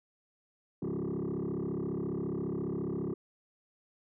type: tone with frequency modulation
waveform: sine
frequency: 270 Hz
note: C#4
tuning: 45 cents flat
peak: -29 dBFS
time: 0.82-3.14 s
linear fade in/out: 5 ms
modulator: 34.6 Hz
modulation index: 3.9
effects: tanh soft clip ceiling -31 dBFS